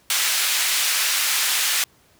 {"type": "band-pass noise", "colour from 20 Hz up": "pink", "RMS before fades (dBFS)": -21, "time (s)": [0.1, 1.84], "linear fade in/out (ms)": 2, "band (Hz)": [2000, 16000], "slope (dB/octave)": 12, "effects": ["pink hiss -57 dBFS RMS until 2.19 s", "high-pass 60 Hz 12 dB/octave"]}